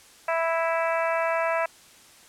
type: harmonic tone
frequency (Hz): 329.6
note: E4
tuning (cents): 0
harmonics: 2 / 3 / 4 / 5 / 6 / 7 / 8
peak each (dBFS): -25 / -29 / -31 / -33 / -35 / -36 / -37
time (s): 0.28-1.66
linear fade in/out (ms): 5
effects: white hiss -52 dBFS RMS until 2.28 s + low-pass 10000 Hz 12 dB/octave